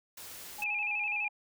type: noise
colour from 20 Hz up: white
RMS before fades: -46 dBFS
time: 0.17-0.64 s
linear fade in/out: 5 ms
type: tone with tremolo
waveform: sine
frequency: 830.6 Hz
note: G#5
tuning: in tune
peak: -40 dBFS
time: 0.58-1.29 s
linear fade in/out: 10 ms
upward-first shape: square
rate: 9.3 Hz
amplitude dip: 40%
type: tone with vibrato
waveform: sine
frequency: 2500 Hz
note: D#7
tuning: 8 cents sharp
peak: -30 dBFS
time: 0.62-1.28 s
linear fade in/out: 2 ms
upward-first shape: square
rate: 12 Hz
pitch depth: 63 cents each way
effects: none